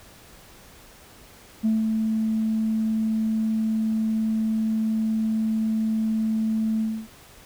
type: tone with ADSR envelope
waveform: sine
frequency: 220.3 Hz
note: A3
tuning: 2 cents sharp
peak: -16 dBFS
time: 1.63-7.08 s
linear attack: 25 ms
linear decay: 170 ms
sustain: -4 dB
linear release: 270 ms
effects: tanh soft clip ceiling -15 dBFS + pink hiss -49 dBFS RMS until 7.45 s

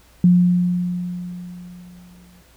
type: tone with exponential decay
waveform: sine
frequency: 177.9 Hz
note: F3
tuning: 32 cents sharp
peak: -8 dBFS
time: 0.24-2.41 s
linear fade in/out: 2 ms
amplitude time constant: 470 ms
effects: added 60 Hz sine -53 dBFS peak until 2.56 s + pink hiss -53 dBFS RMS until 2.56 s

